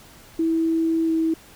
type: tone with pitch glide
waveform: sine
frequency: 326.3 to 323.5 Hz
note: E4 to E4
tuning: -18 to -32 cents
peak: -18 dBFS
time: 0.39-1.34 s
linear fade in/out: 5 ms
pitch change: -14 cents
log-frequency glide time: 1.06-1.12 s
effects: pink hiss -48 dBFS RMS until 1.55 s